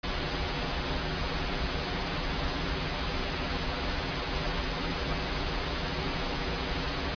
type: noise with comb filter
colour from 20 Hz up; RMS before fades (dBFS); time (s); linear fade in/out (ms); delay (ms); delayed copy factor
pink; -31; 0.03-7.15; 10; 9.2; -0.8
effects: resampled to 11025 Hz